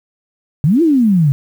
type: exponential two-way sweep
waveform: sine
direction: up then down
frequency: 133.3 to 349.2 to 133.3 Hz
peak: -8 dBFS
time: 0.64-1.32 s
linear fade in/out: 0 ms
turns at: 0.82 s
effects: 7-bit